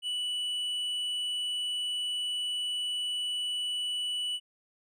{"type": "tone with hard clipping", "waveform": "sine", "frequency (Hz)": 2960, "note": "F#7", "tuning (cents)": 0, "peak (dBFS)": -31, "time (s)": [0.02, 4.4], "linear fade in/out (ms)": 50, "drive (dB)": 4, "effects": []}